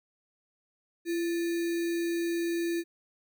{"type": "tone with sample-and-hold", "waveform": "sine", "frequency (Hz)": 338.6, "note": "E4", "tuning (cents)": 46, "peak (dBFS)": -27, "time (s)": [1.05, 2.84], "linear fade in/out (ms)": 50, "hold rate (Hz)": 2100, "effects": []}